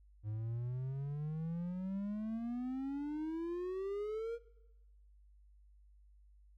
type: exponential sweep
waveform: triangle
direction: up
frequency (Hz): 104.4 to 474.8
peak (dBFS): -35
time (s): 0.23-4.39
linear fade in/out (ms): 50
effects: noise-tail reverb RT60 1.0 s tail -21 dB re dry + added 50 Hz sine -60 dBFS peak until 6.57 s